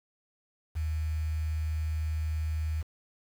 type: tone with quantisation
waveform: sine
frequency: 78.3 Hz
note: D#2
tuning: 11 cents sharp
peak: -28 dBFS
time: 0.75-2.83 s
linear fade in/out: 20 ms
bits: 8
effects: none